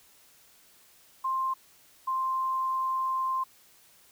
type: tone pair in turn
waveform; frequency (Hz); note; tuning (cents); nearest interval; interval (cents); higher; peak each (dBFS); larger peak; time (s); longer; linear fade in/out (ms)
sine; 1053 / 1048.2; C6 / C6; +11 / +3; unison; 8; first; -26; neither; 1.24-1.54 / 2.07-3.44; second; 10
effects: white hiss -59 dBFS RMS until 4.11 s